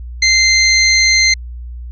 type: tone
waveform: 20% pulse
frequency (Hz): 2081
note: C7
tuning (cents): -10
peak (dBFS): -3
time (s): 0.22-1.34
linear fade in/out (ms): 5
effects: added 60 Hz sine -25 dBFS peak until 1.91 s + resampled to 16000 Hz